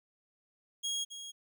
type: tone with echo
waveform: 25% pulse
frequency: 3286 Hz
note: G#7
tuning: 19 cents flat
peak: -29 dBFS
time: 0.83-1.05 s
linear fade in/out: 20 ms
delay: 270 ms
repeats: 1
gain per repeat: -10 dB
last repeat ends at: 1.32 s
effects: none